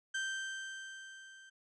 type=tone with level ramp; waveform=35% pulse; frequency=1563 Hz; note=G6; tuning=6 cents flat; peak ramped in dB=-32 to -53 dBFS; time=0.14-1.5 s; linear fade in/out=10 ms; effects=resampled to 22050 Hz